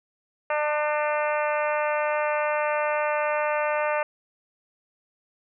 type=harmonic tone; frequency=299.8 Hz; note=D4; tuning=36 cents sharp; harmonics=2 / 3 / 4 / 5 / 6 / 7 / 8 / 9; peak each=-25 / -29 / -31 / -33 / -35 / -36 / -37 / -38 dBFS; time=0.5-4.03 s; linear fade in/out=2 ms; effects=none